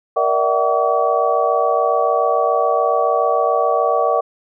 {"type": "tone cluster", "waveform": "sine", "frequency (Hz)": [469.2, 584, 651, 754, 1138], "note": ["A#4", "D5", "E5", "F#5", "C#6"], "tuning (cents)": [11, -10, -22, 32, 45], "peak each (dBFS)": -20, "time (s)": [0.16, 4.21], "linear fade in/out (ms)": 10, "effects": []}